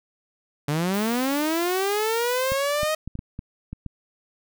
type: linear sweep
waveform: sawtooth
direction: up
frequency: 140.8 to 630 Hz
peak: -18 dBFS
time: 0.68-2.95 s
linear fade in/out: 5 ms
type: noise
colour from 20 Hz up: violet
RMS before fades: -37 dBFS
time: 0.94-2.53 s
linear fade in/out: 0 ms
type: clicks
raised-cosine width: 5 ms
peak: -20 dBFS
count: 8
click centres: 2.52 / 2.832 / 3.076 / 3.154 / 3.191 / 3.391 / 3.73 / 3.863 s
effects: none